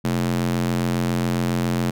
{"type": "tone with high-pass filter", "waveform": "square", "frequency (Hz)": 43.65, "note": "F1", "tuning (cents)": 0, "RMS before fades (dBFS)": -22, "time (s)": [0.04, 1.91], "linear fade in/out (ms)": 10, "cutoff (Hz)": 170, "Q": 2.3, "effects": []}